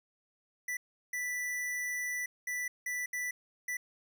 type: tone bursts at uneven times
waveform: square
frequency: 1975.5 Hz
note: B6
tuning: in tune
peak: -34 dBFS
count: 6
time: 0.68-0.77 / 1.13-2.26 / 2.47-2.68 / 2.86-3.06 / 3.13-3.31 / 3.68-3.77 s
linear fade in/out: 5 ms
effects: none